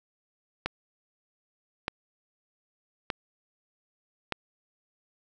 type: click train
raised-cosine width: 0.3 ms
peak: -12 dBFS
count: 4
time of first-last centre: 0.66-4.323 s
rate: 0.819 Hz
effects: none